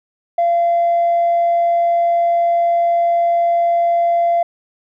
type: tone with tanh clipping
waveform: triangle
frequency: 686 Hz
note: F5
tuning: 31 cents flat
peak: -12 dBFS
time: 0.38-4.43 s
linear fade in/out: 5 ms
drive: 5 dB
effects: none